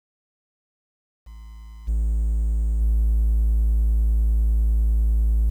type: tone with level steps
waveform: triangle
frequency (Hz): 55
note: A1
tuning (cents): 0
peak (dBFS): -35 / -16 / -13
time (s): 1.26-5.5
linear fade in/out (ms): 10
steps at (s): 1.87 / 2.8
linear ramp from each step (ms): 20
effects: tanh soft clip ceiling -11 dBFS + 9-bit